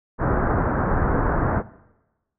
pink low-pass noise, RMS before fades -21 dBFS, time 0.18-1.63 s, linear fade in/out 50 ms, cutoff 1600 Hz, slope 48 dB/octave, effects noise-tail reverb RT60 1.0 s tail -19 dB re dry

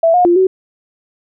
sine tone with pitch steps, 661 / 717 / 347.4 / 376.1 Hz, E5 / F5 / F4 / F#4, +5 / +45 / -9 / +28 cents, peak -7 dBFS, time 0.03-0.47 s, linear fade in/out 5 ms, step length 110 ms, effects none

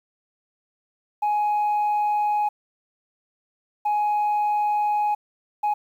sine tone bursts at uneven times, 836 Hz, G#5, 11 cents sharp, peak -17 dBFS, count 3, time 1.22-2.49 / 3.85-5.15 / 5.63-5.74 s, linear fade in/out 10 ms, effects tanh soft clip ceiling -18 dBFS + 9-bit

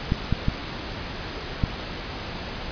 clicks, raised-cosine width 5 ms, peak -8 dBFS, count 4, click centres 0.121 / 0.326 / 0.484 / 1.638 s, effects pink hiss -33 dBFS RMS until 2.71 s + resampled to 11025 Hz

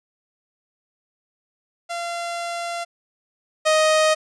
sawtooth tone pair in turn, 687 / 624.3 Hz, F5 / D#5, -29 / +6 cents, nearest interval major second, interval 165 cents, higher first, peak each -22 / -11 dBFS, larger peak second, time 1.89-2.85 / 3.65-4.15 s, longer first, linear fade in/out 20 ms, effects resampled to 22050 Hz

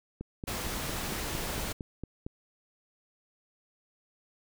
click train, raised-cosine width 3 ms, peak -24 dBFS, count 10, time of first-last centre 0.21-2.265 s, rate 4.38 Hz
pink noise, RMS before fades -35 dBFS, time 0.47-1.73 s, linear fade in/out 10 ms
effects none

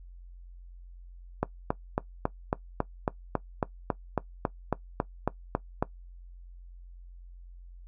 click train, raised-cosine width 1 ms, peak -11 dBFS, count 17, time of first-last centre 1.43-5.826 s, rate 3.64 Hz, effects noise-tail reverb RT60 0.1 s tail -18 dB re dry + added 44 Hz sine -45 dBFS peak until 7.87 s

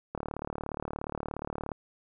click train, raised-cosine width 1 ms, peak -20 dBFS, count 59, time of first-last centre 0.15-1.718 s, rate 37 Hz, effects none

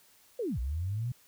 sine linear two-way sweep, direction down then up, 520 to 57.3 to 127.2 Hz, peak -30 dBFS, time 0.39-1.12 s, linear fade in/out 5 ms, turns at 0.59 s, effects white hiss -62 dBFS RMS until 1.27 s

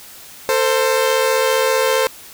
sawtooth tone pair together, 448.2 / 523.3 Hz, A4 / C5, +32 / 0 cents, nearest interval minor third, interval 268 cents, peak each -14 / -12 dBFS, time 0.49-2.07 s, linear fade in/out 0 ms, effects white hiss -39 dBFS RMS until 2.33 s

